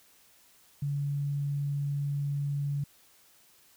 sine tone, 142.6 Hz, C#3, 49 cents sharp, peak -28 dBFS, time 0.82-2.84 s, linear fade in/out 5 ms, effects white hiss -61 dBFS RMS until 3.76 s

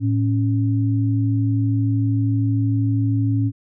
sine tone pair together, 110.01 / 277.2 Hz, A2 / C#4, 0 / 0 cents, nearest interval octave + major third, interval 1600 cents, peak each -17 / -22 dBFS, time 0-3.52 s, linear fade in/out 50 ms, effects none

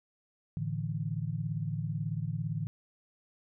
sine chord, A suspended fourth, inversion none, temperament equal, 110 / 146.83 / 164.81 Hz, A2 / D3 / E3, 0 / 0 / 0 cents, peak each -36 / -35 / -36 dBFS, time 0.57-2.67 s, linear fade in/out 0 ms, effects none

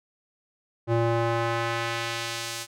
square tone with band-pass filter sweep, 116.2 Hz, A#2, 5 cents flat, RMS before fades -27 dBFS, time 0.87-2.67 s, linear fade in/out 50 ms, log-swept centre 430 to 7300 Hz, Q 0.7, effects none

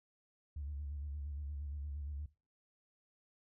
sine tone with vibrato, 72.2 Hz, D2, 29 cents flat, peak -39 dBFS, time 0.56-2.26 s, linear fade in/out 5 ms, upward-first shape square, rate 8.6 Hz, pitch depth 55 cents each way, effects noise-tail reverb RT60 0.3 s tail -18 dB re dry + tanh soft clip ceiling -35 dBFS

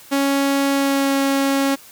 sawtooth tone with pitch glide, 277.2 to 274.6 Hz, C#4 to C#4, 0 to -16 cents, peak -12 dBFS, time 0.11-1.76 s, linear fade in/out 20 ms, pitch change -16 cents, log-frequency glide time 0.7-1.17 s, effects white hiss -44 dBFS RMS until 1.91 s

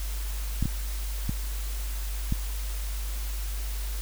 clicks, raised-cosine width 5 ms, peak -14 dBFS, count 4, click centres 0.626 / 0.656 / 1.294 / 2.324 s, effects added 50 Hz sine -29 dBFS peak until 4.01 s + white hiss -41 dBFS RMS until 4.01 s

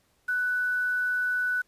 sine tone with quantisation, 1488 Hz, F#6, 9 cents sharp, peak -24 dBFS, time 0.28-1.62 s, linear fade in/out 10 ms, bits 8, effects pink hiss -68 dBFS RMS until 1.67 s + resampled to 32000 Hz

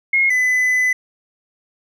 sine / triangle tone pair in turn, 2155 / 2007 Hz, C#7 / B6, -49 / +27 cents, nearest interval minor second, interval 124 cents, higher first, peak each -12 dBFS, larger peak neither, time 0.13-0.3 / 0.3-0.93 s, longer second, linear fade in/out 5 ms, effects none

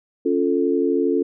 sine chord, Db augmented, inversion none, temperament equal, 277.2 / 349.2 / 440 Hz, Db4 / F4 / A4, 0 / 0 / 0 cents, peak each -21 dBFS, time 0.25-1.23 s, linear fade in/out 10 ms, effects none

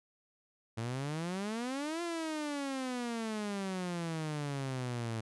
sawtooth exponential two-way sweep, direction up then down, 110 to 347.1 to 110 Hz, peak -31 dBFS, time 0.77-5.21 s, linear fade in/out 10 ms, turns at 2.02 s, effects resampled to 24000 Hz

